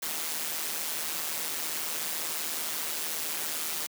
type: noise with amplitude modulation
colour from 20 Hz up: white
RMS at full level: -30 dBFS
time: 0.02-3.87 s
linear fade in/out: 10 ms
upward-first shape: sine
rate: 157 Hz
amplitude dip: 65%
effects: high-pass 200 Hz 12 dB/octave